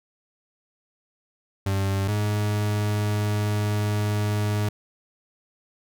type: tone pair in turn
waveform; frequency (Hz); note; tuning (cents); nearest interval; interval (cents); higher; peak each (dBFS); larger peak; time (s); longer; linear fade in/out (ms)
40% pulse; 97.7 / 104.57; G2 / G#2; -5 / +12; minor second; 117; second; -21; neither; 1.66-2.08 / 2.08-4.69; second; 5
effects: none